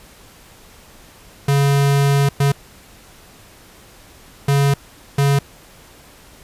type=tone bursts at uneven times; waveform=square; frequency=140.4 Hz; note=C#3; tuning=22 cents sharp; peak=-13 dBFS; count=4; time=1.48-2.29 / 2.4-2.52 / 4.48-4.74 / 5.18-5.39 s; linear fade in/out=5 ms; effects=pink hiss -45 dBFS RMS until 6.43 s + resampled to 32000 Hz